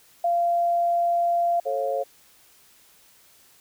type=tone; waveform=sine; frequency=690 Hz; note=F5; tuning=21 cents flat; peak=-19 dBFS; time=0.24-1.6 s; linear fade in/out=5 ms
type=chord; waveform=sine; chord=A augmented; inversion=none; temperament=equal with one note detuned; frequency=440 / 546.7 / 698.5 Hz; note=A4 / C#5 / E#5; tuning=0 / -24 / 0 cents; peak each=-31 / -25 / -28 dBFS; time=1.65-2.04 s; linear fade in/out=20 ms
effects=white hiss -56 dBFS RMS until 3.6 s